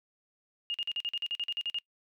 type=tone bursts; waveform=sine; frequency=2842 Hz; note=F7; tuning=30 cents sharp; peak=-30 dBFS; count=13; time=0.7-1.786 s; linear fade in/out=0 ms; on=42 ms; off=45 ms; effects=noise-tail reverb RT60 0.1 s tail -23 dB re dry